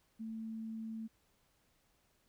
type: tone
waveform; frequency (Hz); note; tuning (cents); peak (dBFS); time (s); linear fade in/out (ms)
sine; 222.6; A3; +20; -40; 0.19-1.08; 20
effects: pink hiss -74 dBFS RMS until 2.28 s